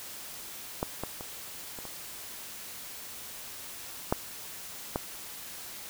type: clicks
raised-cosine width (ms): 1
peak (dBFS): -14 / -18 / -25 / -27 / -28 / -10 / -14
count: 7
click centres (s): 0.829 / 1.036 / 1.209 / 1.788 / 1.853 / 4.125 / 4.959
effects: white hiss -43 dBFS RMS until 5.89 s